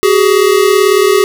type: tone pair together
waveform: square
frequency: 378 / 416.2 Hz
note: F#4 / G#4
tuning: +37 / +4 cents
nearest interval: major second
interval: 167 cents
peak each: -10 dBFS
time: 0.03-1.24 s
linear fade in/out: 0 ms
effects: none